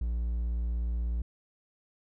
triangle tone, 58.27 Hz, A#1, in tune, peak -26 dBFS, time 0.01-1.22 s, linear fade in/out 5 ms, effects none

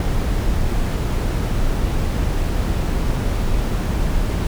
brown noise, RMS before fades -19 dBFS, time 0-4.47 s, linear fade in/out 2 ms, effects none

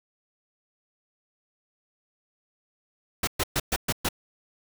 pink noise bursts, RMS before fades -25 dBFS, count 6, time 3.23-4.088 s, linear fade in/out 5 ms, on 43 ms, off 120 ms, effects none

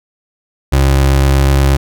30% pulse tone with pitch glide, 68 to 68.47 Hz, C#2 to C#2, -33 to -21 cents, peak -5 dBFS, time 0.72-1.77 s, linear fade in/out 10 ms, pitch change +12 cents, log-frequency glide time 1.06-1.62 s, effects none

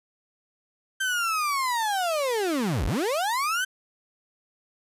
35% pulse linear two-way sweep, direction down then up, 1568 to 37.64 to 1568 Hz, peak -22 dBFS, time 1-3.65 s, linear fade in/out 10 ms, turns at 2.86 s, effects resampled to 32000 Hz

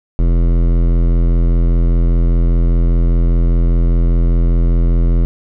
sine tone with hard clipping, 42.51 Hz, F1, 46 cents flat, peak -11 dBFS, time 0.19-5.25 s, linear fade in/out 0 ms, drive 16 dB, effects none

